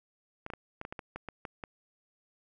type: clicks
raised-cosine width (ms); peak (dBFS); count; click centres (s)
0.5; -24; 11; 0.464 / 0.502 / 0.536 / 0.814 / 0.851 / 0.925 / 0.992 / 1.16 / 1.287 / 1.452 / 1.638
effects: none